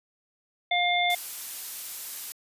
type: harmonic tone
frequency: 707 Hz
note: F5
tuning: 21 cents sharp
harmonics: 1 / 3 / 5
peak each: -25 / -26 / -28 dBFS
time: 0.71-1.15 s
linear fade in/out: 5 ms
type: noise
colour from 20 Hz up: blue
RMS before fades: -35 dBFS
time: 1.1-2.32 s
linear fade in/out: 0 ms
effects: resampled to 32000 Hz